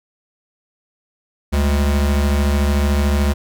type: tone pair together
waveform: square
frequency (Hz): 72.22 / 203.1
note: D2 / G#3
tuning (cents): -28 / -38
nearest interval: octave + tritone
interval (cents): 1790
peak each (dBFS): -15 / -24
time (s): 1.52-3.34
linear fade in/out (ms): 20
effects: none